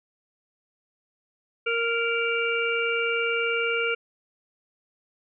harmonic tone, 464.8 Hz, A#4, 5 cents flat, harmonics 1 / 3 / 5 / 6, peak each -27 / -28 / -28 / -31 dBFS, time 1.66-3.95 s, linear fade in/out 10 ms, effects none

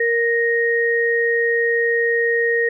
sine tone pair together, 466.5 / 1866 Hz, A#4 / A#6, +1 / +1 cents, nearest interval 2 octaves, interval 2400 cents, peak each -18 dBFS, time 0-2.69 s, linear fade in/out 5 ms, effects none

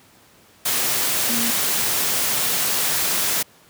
sine tone in noise, 233.1 Hz, A#3, in tune, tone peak -25 dBFS, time 1.29-1.51 s, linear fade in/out 10 ms, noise white, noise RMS -21 dBFS, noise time 0.65-3.43 s, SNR -7 dB, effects pink hiss -52 dBFS RMS until 3.69 s + high-pass 100 Hz 12 dB/octave

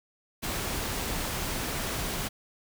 pink noise, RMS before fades -32 dBFS, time 0.42-2.29 s, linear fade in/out 20 ms, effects none

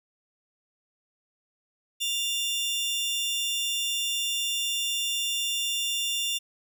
sawtooth tone pair together, 2800 / 3528 Hz, F7 / A7, +4 / +4 cents, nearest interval major third, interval 400 cents, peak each -26 dBFS, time 2-6.39 s, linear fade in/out 20 ms, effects none

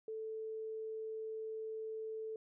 sine tone, 440 Hz, A4, in tune, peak -40 dBFS, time 0.08-2.36 s, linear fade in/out 2 ms, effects none

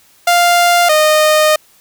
sawtooth tone pair in turn, 698.5 / 615.3 Hz, F5 / D#5, 0 / -19 cents, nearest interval major second, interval 219 cents, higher first, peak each -4 dBFS, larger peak neither, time 0.27-0.89 / 0.89-1.56 s, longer second, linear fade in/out 5 ms, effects white hiss -49 dBFS RMS until 1.8 s

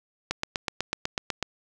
click train, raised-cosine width 0.2 ms, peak -9 dBFS, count 10, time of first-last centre 0.31-1.427 s, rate 8.06 Hz, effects none

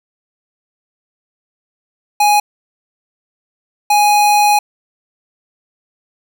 square tone bursts at uneven times, 830.6 Hz, G#5, in tune, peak -9 dBFS, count 2, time 2.2-2.4 / 3.9-4.59 s, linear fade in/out 5 ms, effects none

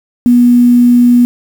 sine tone with quantisation, 242.7 Hz, B3, 30 cents flat, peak -3 dBFS, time 0.26-1.25 s, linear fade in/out 0 ms, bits 5, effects none

